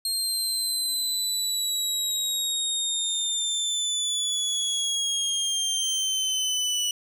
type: linear sweep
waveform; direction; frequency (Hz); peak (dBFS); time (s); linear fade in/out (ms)
25% pulse; down; 4208 to 2947; -20; 0.05-6.91; 2
effects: none